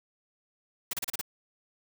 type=noise bursts; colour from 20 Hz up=white; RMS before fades=-32 dBFS; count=6; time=0.91-1.213 s; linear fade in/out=5 ms; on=23 ms; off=33 ms; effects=none